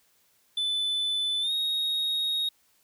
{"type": "tone with pitch glide", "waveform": "triangle", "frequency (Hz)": [3503, 3754], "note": ["A7", "A#7"], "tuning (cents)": [-8, 11], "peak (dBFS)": -24, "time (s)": [0.57, 2.49], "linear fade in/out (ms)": 5, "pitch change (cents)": 119, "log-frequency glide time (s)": [1.41, 1.52], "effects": ["white hiss -66 dBFS RMS until 2.83 s"]}